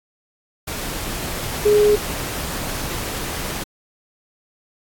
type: tone in noise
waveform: sine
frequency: 417.6 Hz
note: G#4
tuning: 10 cents sharp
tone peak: -11 dBFS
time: 1.65-1.96 s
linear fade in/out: 10 ms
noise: pink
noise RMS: -27 dBFS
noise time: 0.67-3.64 s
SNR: +13 dB
effects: AAC 64 kbps